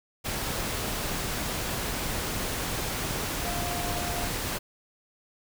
sine tone in noise, 703 Hz, F5, 11 cents sharp, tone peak -35 dBFS, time 3.44-4.28 s, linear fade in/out 20 ms, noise pink, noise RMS -31 dBFS, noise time 0.24-4.59 s, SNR -7 dB, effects none

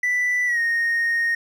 triangle tone with pitch glide, 1979 to 1857.2 Hz, B6 to A#6, +3 to -7 cents, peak -16 dBFS, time 0.03-1.35 s, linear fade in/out 5 ms, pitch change -110 cents, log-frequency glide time 0.46-0.59 s, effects tanh soft clip ceiling -13 dBFS

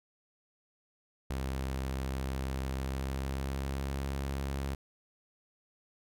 sawtooth tone with pitch glide, 66.3 to 68.36 Hz, C2 to C#2, +23 to -24 cents, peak -29 dBFS, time 1.3-4.75 s, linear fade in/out 5 ms, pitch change +53 cents, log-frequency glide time 2.72-3.97 s, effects none

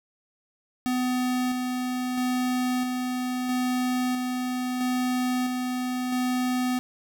square tone with tremolo, 251.5 Hz, B3, 32 cents sharp, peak -24 dBFS, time 0.86-6.79 s, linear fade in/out 0 ms, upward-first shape square, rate 0.76 Hz, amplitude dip 30%, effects none

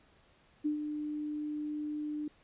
sine tone with ADSR envelope, 299.7 Hz, D4, 35 cents sharp, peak -27 dBFS, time 0.64-2.28 s, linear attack 19 ms, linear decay 110 ms, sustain -7 dB, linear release 3 ms, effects pink hiss -65 dBFS RMS until 2.43 s + resampled to 8000 Hz

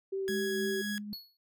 sine tone with vibrato, 385.1 Hz, G4, 31 cents flat, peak -31 dBFS, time 0.12-0.82 s, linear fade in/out 10 ms, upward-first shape triangle, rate 3.9 Hz, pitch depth 17 cents each way
sawtooth tone, 1666 Hz, G#6, 5 cents sharp, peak -32 dBFS, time 0.28-0.98 s, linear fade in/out 0 ms
sine tone with tremolo, 207.7 Hz, G#3, in tune, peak -33 dBFS, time 0.29-1.13 s, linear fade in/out 0 ms, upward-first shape triangle, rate 3.6 Hz, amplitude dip 55%
square tone with exponential decay, 4369 Hz, C#8, 26 cents flat, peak -37 dBFS, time 1.13-1.37 s, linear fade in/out 2 ms, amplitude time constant 52 ms
effects noise-tail reverb RT60 0.1 s tail -23 dB re dry

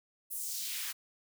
white noise with high-pass filter sweep, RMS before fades -38 dBFS, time 0.3-0.93 s, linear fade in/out 20 ms, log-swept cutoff 12000 to 1300 Hz, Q 1.4, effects none

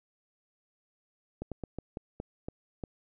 slowing click train, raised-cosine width 2 ms, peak -23 dBFS, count 8, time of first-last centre 1.42-2.838 s, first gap 97 ms, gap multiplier 1.24, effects none

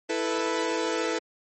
sawtooth chord, E suspended fourth, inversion none, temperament equal, 329.6 / 440 / 493.9 Hz, E4 / A4 / B4, 0 / 0 / 0 cents, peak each -26 dBFS, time 0.09-1.19 s, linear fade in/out 10 ms, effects MP3 32 kbps

